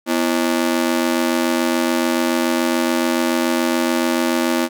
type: ring-modulated tone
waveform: sawtooth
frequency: 290.9 Hz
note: D4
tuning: 16 cents flat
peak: -9 dBFS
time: 0.06-4.69 s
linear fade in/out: 50 ms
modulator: 43.5 Hz
effects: none